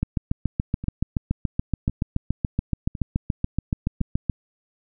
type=two click trains; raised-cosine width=5 ms; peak=-20 / -9 dBFS; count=4 / 31; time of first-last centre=0.84-4.008 / 0.03-4.297 s; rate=0.947 / 7.03 Hz; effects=none